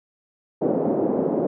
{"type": "band-pass noise", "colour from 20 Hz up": "white", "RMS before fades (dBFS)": -22, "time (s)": [0.61, 1.47], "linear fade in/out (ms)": 10, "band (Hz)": [180, 550], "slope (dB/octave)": 24, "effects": []}